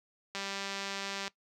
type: click train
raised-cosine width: 0.2 ms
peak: -20 dBFS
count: 184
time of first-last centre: 0.35-1.279 s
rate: 197 Hz
effects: noise-tail reverb RT60 0.1 s tail -19 dB re dry + high-pass 100 Hz 12 dB/octave